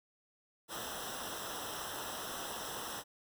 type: noise with comb filter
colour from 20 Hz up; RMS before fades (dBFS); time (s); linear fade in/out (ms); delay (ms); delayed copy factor
pink; -42; 0.68-3.04; 50; 0.44; -0.9
effects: none